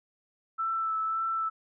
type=tone with vibrato; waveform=sine; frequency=1322 Hz; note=E6; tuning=5 cents sharp; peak=-27 dBFS; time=0.58-1.5 s; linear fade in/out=20 ms; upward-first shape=sine; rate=1.8 Hz; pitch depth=17 cents each way; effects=none